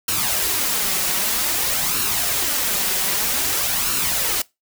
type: noise with flanger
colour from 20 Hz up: white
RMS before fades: -21 dBFS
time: 0.08-4.42 s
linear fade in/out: 5 ms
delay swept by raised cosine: 0.72 to 5.42 ms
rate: 0.52 Hz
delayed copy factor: +0.55
effects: noise-tail reverb RT60 0.2 s tail -22 dB re dry